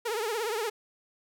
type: tone with vibrato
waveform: sawtooth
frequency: 444.9 Hz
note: A4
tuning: 19 cents sharp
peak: -25 dBFS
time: 0.05-0.7 s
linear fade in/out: 10 ms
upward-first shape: triangle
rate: 17 Hz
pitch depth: 160 cents each way
effects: none